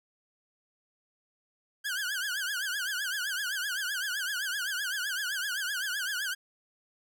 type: tone with vibrato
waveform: sawtooth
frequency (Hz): 1558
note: G6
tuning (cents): -11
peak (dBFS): -27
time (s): 1.84-6.35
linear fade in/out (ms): 20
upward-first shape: triangle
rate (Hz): 7.8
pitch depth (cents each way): 180
effects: none